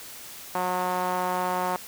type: tone with band-pass filter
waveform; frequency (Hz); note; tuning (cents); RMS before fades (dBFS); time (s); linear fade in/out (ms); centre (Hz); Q
sawtooth; 181.6; F#3; -32; -27; 0.55-1.76; 0; 910; 2.4
effects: white hiss -42 dBFS RMS until 1.87 s